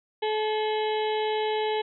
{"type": "harmonic tone with a mistuned harmonic", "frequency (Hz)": 430.6, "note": "A4", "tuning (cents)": -37, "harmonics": [1, 2, 4, 5, 6, 7, 8, 9], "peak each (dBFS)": [-26, -29, -41, -39, -45, -39, -41, -42], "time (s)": [0.22, 1.82], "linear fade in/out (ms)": 10, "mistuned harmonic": 8, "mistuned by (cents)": -62, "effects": []}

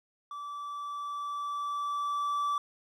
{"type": "tone with level ramp", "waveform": "triangle", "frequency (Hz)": 1159, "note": "D6", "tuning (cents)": -23, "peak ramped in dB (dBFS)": [-36, -25], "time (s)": [0.31, 2.58], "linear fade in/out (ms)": 2, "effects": []}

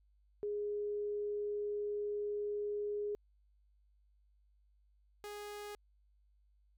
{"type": "tone pair in turn", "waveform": ["sine", "sawtooth"], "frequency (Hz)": [414, 414], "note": ["G#4", "G#4"], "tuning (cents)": [-5, -5], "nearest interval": "unison", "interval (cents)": 0, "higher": "neither", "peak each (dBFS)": [-35, -40], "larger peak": "first", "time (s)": [[0.43, 3.15], [5.24, 5.75]], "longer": "first", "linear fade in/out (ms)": 0, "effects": ["added 50 Hz sine -67 dBFS peak until 6.77 s"]}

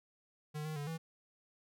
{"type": "tone with pitch steps", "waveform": "square", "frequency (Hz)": [151.3, 155.4, 144.8, 162.7], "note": ["D#3", "D#3", "D3", "E3"], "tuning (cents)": [-48, -2, -24, -22], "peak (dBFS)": -39, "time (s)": [0.54, 0.98], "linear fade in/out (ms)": 20, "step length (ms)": 110, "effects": []}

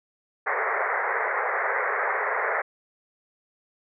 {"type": "band-pass noise", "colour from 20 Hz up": "white", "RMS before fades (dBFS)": -26, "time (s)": [0.46, 2.62], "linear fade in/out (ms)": 10, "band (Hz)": [400, 2100], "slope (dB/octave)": 96, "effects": []}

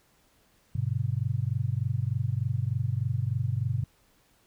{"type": "chord", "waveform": "sine", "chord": "G major", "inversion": "none", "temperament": "equal with one note detuned", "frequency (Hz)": [100.17, 123.47, 146.83], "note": ["G2", "B2", "D3"], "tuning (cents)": [38, 0, 0], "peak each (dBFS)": [-30, -28, -34], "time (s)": [0.75, 3.84], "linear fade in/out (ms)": 5, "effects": ["pink hiss -65 dBFS RMS until 4.46 s"]}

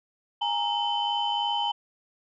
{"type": "tone cluster", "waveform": "sine", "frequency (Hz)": [825, 928, 3049], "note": ["G#5", "A#5", "G7"], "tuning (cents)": [-12, -8, -49], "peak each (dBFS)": -28, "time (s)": [0.41, 1.72], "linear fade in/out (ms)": 10, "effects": ["tanh soft clip ceiling -17 dBFS"]}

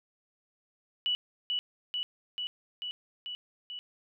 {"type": "tone with echo", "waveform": "sine", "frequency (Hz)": 2951, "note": "F#7", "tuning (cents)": -5, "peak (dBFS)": -26, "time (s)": [1.06, 1.15], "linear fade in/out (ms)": 0, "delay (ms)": 440, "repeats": 6, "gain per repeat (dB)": -2, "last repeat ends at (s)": 3.79, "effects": []}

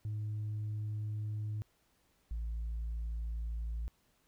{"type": "tone pair in turn", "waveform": "sine", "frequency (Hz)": [106.3, 56.31], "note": ["G#2", "A1"], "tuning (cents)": [41, 41], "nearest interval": "major seventh", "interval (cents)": 1100, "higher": "first", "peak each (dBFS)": [-33, -33], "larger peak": "neither", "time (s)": [[0.05, 1.62], [2.31, 3.88]], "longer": "neither", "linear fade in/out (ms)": 0, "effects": ["tanh soft clip ceiling -33 dBFS", "pink hiss -73 dBFS RMS until 4.27 s"]}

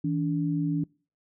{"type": "tone pair together", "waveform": "sine", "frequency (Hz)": [161.47, 287.7], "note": ["E3", "D4"], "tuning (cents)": [-35, -36], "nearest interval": "minor seventh", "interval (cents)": 999, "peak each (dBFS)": -27, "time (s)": [0.04, 0.84], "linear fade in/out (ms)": 5, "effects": ["noise-tail reverb RT60 0.4 s tail -25 dB re dry"]}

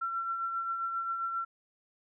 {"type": "tone with tremolo", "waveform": "sine", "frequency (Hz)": 1355, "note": "E6", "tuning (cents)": 47, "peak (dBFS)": -29, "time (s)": [0.01, 1.45], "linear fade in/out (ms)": 10, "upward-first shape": "triangle", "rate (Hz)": 7.5, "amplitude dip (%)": 45, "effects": []}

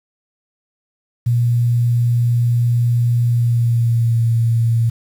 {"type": "tone with pitch glide", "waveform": "sine", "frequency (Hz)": [119.5, 115.56], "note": ["A#2", "A#2"], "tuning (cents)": [43, -15], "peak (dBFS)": -12, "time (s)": [1.26, 4.9], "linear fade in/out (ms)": 10, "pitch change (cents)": -58, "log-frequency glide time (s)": [3.26, 4.21], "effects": ["7-bit"]}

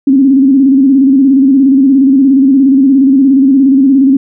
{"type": "tone with vibrato", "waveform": "sine", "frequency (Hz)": 270, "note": "C#4", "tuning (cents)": -45, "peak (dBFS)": -3, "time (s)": [0.07, 4.17], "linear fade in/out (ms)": 5, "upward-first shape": "square", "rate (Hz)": 17, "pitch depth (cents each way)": 64, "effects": []}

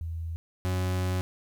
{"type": "tone pair in turn", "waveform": ["sine", "40% pulse"], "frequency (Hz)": [82.3, 92.06], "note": ["E2", "F#2"], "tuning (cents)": [-2, -8], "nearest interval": "major second", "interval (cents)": 194, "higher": "second", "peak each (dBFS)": [-31, -25], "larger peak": "second", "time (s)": [[0.01, 0.36], [0.65, 1.21]], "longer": "second", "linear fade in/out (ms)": 0, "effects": ["11-bit"]}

